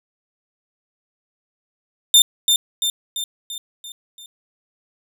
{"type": "tone with echo", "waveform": "sawtooth", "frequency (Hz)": 3605, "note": "A7", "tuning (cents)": 41, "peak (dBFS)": -5, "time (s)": [2.14, 2.22], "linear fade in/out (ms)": 2, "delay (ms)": 340, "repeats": 6, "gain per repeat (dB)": -5, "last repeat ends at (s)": 4.26, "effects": []}